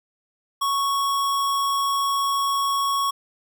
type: tone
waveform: square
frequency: 1108.7 Hz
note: C#6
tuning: in tune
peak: -21 dBFS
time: 0.61-3.11 s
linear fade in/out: 10 ms
effects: none